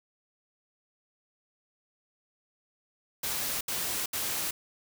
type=noise bursts; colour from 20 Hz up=white; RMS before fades=-32 dBFS; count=3; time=3.23-4.51 s; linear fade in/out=5 ms; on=380 ms; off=70 ms; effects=none